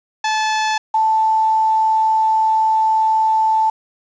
sawtooth / sine tone pair in turn, 867 / 879.1 Hz, A5 / A5, -26 / -2 cents, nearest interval unison, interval 24 cents, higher second, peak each -12 dBFS, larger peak neither, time 0.24-0.78 / 0.94-3.7 s, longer second, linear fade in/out 5 ms, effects resampled to 16000 Hz + 7-bit

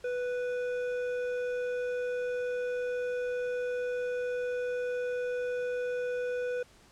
sine tone with hard clipping, 493.9 Hz, B4, in tune, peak -32 dBFS, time 0.04-6.63 s, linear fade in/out 5 ms, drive 9 dB, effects pink hiss -59 dBFS RMS until 6.91 s + low-pass 9000 Hz 12 dB/octave

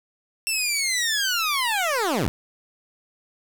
15% pulse linear sweep, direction down, 2709 to 55.8 Hz, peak -15 dBFS, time 0.47-2.28 s, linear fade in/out 0 ms, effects 7-bit

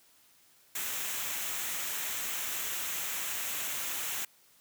white noise with comb filter, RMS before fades -35 dBFS, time 0.75-4.25 s, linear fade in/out 5 ms, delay 0.21 ms, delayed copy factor -0.5, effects white hiss -63 dBFS RMS until 4.6 s + high-pass 60 Hz 12 dB/octave

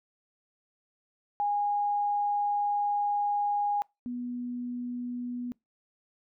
sine tone pair in turn, 821 / 244.6 Hz, G#5 / B3, -20 / -16 cents, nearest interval octave + major sixth, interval 2096 cents, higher first, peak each -25 / -32 dBFS, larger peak first, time 1.4-3.82 / 4.06-5.52 s, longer first, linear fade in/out 0 ms, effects noise-tail reverb RT60 0.2 s tail -25 dB re dry

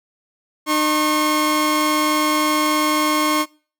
sawtooth tone pair together, 303.9 / 1083 Hz, D#4 / C#6, -41 / -41 cents, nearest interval octave + minor seventh, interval 2200 cents, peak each -15 dBFS, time 0.66-3.46 s, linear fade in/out 50 ms, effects noise-tail reverb RT60 0.4 s tail -23 dB re dry

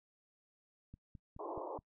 click train, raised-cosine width 5 ms, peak -39 dBFS, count 5, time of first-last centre 0.94-1.789 s, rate 4.71 Hz
pink band-pass noise, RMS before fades -43 dBFS, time 1.39-1.78 s, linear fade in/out 5 ms, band 310 to 1100 Hz, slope 96 dB/octave
effects noise-tail reverb RT60 0.1 s tail -25 dB re dry

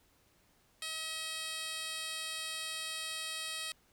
10% pulse tone with band-pass filter, 638 Hz, D#5, 43 cents sharp, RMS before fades -40 dBFS, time 0.82-3.72 s, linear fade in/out 2 ms, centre 6300 Hz, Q 1, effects pink hiss -69 dBFS RMS until 3.92 s

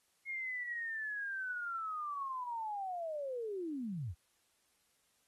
sine linear sweep, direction down, 2161 to 69.3 Hz, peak -37 dBFS, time 0.25-4.15 s, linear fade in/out 50 ms, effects white hiss -75 dBFS RMS until 5.27 s + AAC 32 kbps

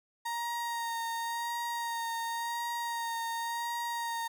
35% pulse tone with vibrato, 932.3 Hz, A#5, in tune, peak -31 dBFS, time 0.25-4.28 s, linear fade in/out 10 ms, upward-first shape sine, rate 0.92 Hz, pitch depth 22 cents each way, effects none

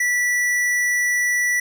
triangle tone with tanh clipping, 1959 Hz, B6, 15 cents flat, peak -19 dBFS, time 0-1.6 s, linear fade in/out 5 ms, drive 18 dB, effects none

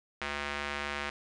square tone with band-pass filter, 72 Hz, D2, 34 cents flat, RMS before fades -36 dBFS, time 0.21-1.1 s, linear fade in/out 5 ms, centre 2000 Hz, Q 1.2, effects resampled to 22050 Hz + 9-bit

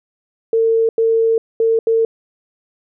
sine tone bursts at uneven times, 452.3 Hz, A4, 48 cents sharp, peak -11 dBFS, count 4, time 0.53-0.89 / 0.98-1.38 / 1.6-1.79 / 1.87-2.05 s, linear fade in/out 2 ms, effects none

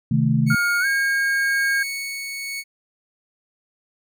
sine chord, A diminished, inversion first, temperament equal, 130.81 / 155.56 / 220 Hz, C3 / Eb3 / A3, 0 / 0 / 0 cents, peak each -20 dBFS, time 0.11-0.55 s, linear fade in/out 5 ms
sawtooth tone with tremolo, 2217 Hz, C#7, in tune, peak -22 dBFS, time 0.46-2.64 s, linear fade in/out 50 ms, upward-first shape sine, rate 0.95 Hz, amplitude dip 30%
sine tone with pitch glide, 1415 to 1616 Hz, F6 to G#6, +22 to -48 cents, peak -18 dBFS, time 0.5-1.83 s, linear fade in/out 5 ms, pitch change +230 cents, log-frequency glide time 0.8-0.86 s
effects none

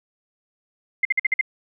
sine tone bursts, 2093 Hz, C7, in tune, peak -15 dBFS, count 6, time 1.03-1.412 s, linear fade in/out 5 ms, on 22 ms, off 50 ms, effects none

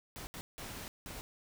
pink noise bursts at uneven times, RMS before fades -45 dBFS, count 4, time 0.16-0.27 / 0.34-0.41 / 0.58-0.88 / 1.06-1.21 s, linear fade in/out 0 ms, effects none

